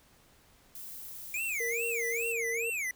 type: noise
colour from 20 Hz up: violet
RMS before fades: -44 dBFS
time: 0.75-2.32 s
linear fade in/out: 2 ms
type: tone with vibrato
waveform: square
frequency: 2323 Hz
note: D7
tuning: 20 cents flat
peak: -32 dBFS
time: 1.34-2.91 s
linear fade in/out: 2 ms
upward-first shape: sine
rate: 2.4 Hz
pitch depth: 280 cents each way
type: tone with pitch glide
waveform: sine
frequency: 466.2 to 461.9 Hz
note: A#4 to A#4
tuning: 0 to -16 cents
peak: -34 dBFS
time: 1.6-2.7 s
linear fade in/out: 5 ms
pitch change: -16 cents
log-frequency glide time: 1.87-2.47 s
effects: pink hiss -62 dBFS RMS until 2.95 s